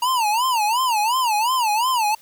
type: tone with vibrato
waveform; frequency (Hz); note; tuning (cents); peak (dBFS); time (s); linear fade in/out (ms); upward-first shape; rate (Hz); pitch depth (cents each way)
square; 932.3; A#5; 0; -18; 0.02-2.15; 5; sine; 2.8; 200
effects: white hiss -51 dBFS RMS until 2.21 s